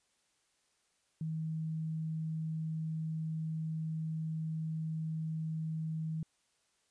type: tone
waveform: sine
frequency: 159.1 Hz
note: D#3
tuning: 39 cents sharp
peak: -34 dBFS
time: 1.21-6.23 s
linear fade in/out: 2 ms
effects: white hiss -75 dBFS RMS until 6.9 s + resampled to 22050 Hz